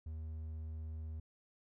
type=tone; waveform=triangle; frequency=79 Hz; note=D#2; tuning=27 cents sharp; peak=-39 dBFS; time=0.06-1.2 s; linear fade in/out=5 ms; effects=none